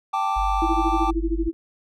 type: chord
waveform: triangle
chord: G suspended second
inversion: none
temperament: equal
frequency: 784 / 880 / 1174.7 Hz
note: G5 / A5 / D6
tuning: 0 / 0 / 0 cents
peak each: -23 / -24 / -23 dBFS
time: 0.13-1.11 s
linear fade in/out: 10 ms
type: tone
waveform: sine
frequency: 49 Hz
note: G1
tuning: in tune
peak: -24 dBFS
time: 0.36-1.49 s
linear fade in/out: 10 ms
type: tone with tremolo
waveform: sine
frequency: 329.6 Hz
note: E4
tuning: in tune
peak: -19 dBFS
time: 0.62-1.53 s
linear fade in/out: 0 ms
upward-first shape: sine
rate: 13 Hz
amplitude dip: 100%
effects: none